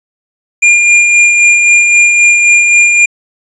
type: tone with tremolo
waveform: square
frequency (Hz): 2407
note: D7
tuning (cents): +42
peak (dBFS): -3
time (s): 0.62-3.06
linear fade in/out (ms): 10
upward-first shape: sine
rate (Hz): 3.8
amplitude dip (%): 35
effects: resampled to 22050 Hz